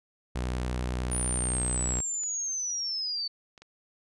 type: tone with vibrato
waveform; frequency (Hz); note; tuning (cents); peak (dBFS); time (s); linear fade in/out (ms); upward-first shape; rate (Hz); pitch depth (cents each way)
sawtooth; 62; B1; +7; -25; 0.35-2.01; 10; sine; 11; 18
type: linear sweep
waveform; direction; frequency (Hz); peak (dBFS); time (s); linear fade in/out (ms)
sine; down; 9600 to 4483; -29; 1.11-3.28; 10
type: clicks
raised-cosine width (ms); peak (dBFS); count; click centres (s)
0.2; -32; 4; 1.683 / 2.235 / 3.578 / 3.62
effects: resampled to 24000 Hz